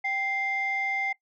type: tone pair together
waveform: sine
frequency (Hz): 782.8 / 2093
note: G5 / C7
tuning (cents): -3 / 0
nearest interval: octave + perfect fourth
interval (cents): 1703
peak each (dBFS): -30 / -26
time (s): 0.04-1.13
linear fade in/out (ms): 10
effects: noise-tail reverb RT60 0.1 s tail -20 dB re dry + tanh soft clip ceiling -20 dBFS